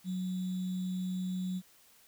sine tone with sample-and-hold, 184.2 Hz, F#3, 7 cents flat, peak -32 dBFS, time 0.04-1.62 s, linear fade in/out 50 ms, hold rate 3675 Hz, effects white hiss -62 dBFS RMS until 2.07 s

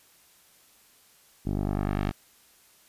10% pulse tone with low-pass filter sweep, 49.99 Hz, G1, 35 cents sharp, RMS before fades -28 dBFS, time 1.45-2.12 s, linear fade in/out 20 ms, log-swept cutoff 360 to 4000 Hz, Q 0.82, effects white hiss -59 dBFS RMS until 2.88 s + resampled to 32000 Hz

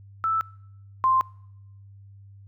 sine tone pair in turn, 1318.5 / 1046.5 Hz, E6 / C6, 0 / 0 cents, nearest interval major third, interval 400 cents, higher first, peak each -21 / -17 dBFS, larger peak second, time 0.24-0.41 / 1.04-1.21 s, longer neither, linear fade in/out 0 ms, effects noise-tail reverb RT60 0.8 s tail -25 dB re dry + added 99 Hz sine -45 dBFS peak until 2.47 s

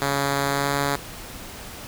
5% pulse tone with pitch glide, 140 to 141.14 Hz, C#3 to C#3, +18 to +32 cents, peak -10 dBFS, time 0.02-0.96 s, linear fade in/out 0 ms, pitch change +14 cents, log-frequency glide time 0.49-0.73 s, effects pink hiss -38 dBFS RMS until 1.87 s

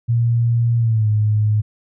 sine tone with pitch glide, 117.5 to 106.51 Hz, A#2 to G#2, +14 to +44 cents, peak -13 dBFS, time 0.08-1.62 s, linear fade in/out 20 ms, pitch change -170 cents, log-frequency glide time 0.78-1.08 s, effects none

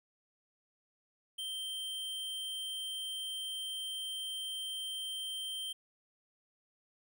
square tone, 3136 Hz, G7, in tune, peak -38 dBFS, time 1.38-5.73 s, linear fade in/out 10 ms, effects none

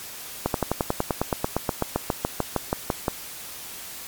slowing click train, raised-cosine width 1 ms, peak -7 dBFS, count 22, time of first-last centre 0.46-3.081 s, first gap 82 ms, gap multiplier 1.04, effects white hiss -38 dBFS RMS until 4.07 s + MP3 96 kbps

